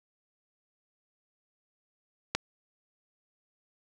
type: click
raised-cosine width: 0.2 ms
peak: -9 dBFS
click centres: 2.35 s
effects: none

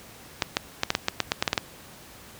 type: clicks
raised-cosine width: 0.2 ms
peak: -4 dBFS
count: 12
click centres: 0.422 / 0.569 / 0.834 / 0.904 / 0.951 / 1.084 / 1.203 / 1.319 / 1.425 / 1.478 / 1.531 / 1.578 s
effects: pink hiss -47 dBFS RMS until 2.39 s + high-pass 60 Hz 12 dB/octave

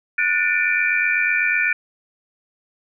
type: tone cluster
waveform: sine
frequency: 1464 / 1780 / 2320 / 2408 Hz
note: F#6 / A6 / D7 / D7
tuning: -19 / +20 / -22 / +43 cents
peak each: -22 dBFS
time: 0.18-1.73 s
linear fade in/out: 5 ms
effects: none

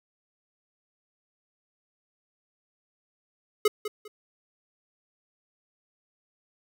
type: tone with echo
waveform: square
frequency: 423.9 Hz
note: G#4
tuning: 35 cents sharp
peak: -18 dBFS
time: 3.65-3.68 s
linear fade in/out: 5 ms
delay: 200 ms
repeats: 2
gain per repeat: -12 dB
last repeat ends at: 4.08 s
effects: none

